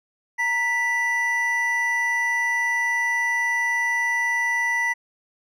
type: tone pair together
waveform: triangle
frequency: 930 / 1970.6 Hz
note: A#5 / B6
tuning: -4 / -4 cents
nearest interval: octave + minor second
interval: 1300 cents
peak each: -26 / -19 dBFS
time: 0.38-4.94 s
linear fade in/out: 20 ms
effects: none